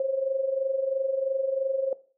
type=tone with amplitude modulation; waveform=sine; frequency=536 Hz; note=C5; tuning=42 cents sharp; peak=-21 dBFS; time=0-1.93 s; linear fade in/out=2 ms; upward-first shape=sine; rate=23 Hz; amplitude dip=65%; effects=noise-tail reverb RT60 0.4 s tail -18 dB re dry